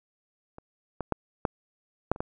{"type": "clicks", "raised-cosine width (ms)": 1, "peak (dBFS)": [-29, -17, -11, -10, -8, -28, -15], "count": 7, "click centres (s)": [0.584, 1.007, 1.123, 1.452, 2.116, 2.161, 2.205], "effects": []}